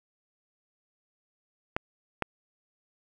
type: clicks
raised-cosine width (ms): 0.5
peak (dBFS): -12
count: 2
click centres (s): 1.765 / 2.223
effects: 8-bit